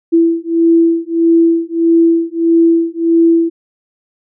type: beating tone pair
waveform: sine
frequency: 331.9 / 333.5 Hz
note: E4 / E4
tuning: +12 / +20 cents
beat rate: 1.6 Hz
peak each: -11 dBFS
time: 0.12-3.5 s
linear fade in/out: 20 ms
effects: none